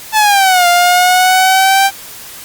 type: exponential two-way sweep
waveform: sawtooth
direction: down then up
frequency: 880 to 698.5 to 788 Hz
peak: -3 dBFS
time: 0.12-1.91 s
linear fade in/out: 50 ms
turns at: 0.67 s
effects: white hiss -31 dBFS RMS until 2.44 s + Opus 48 kbps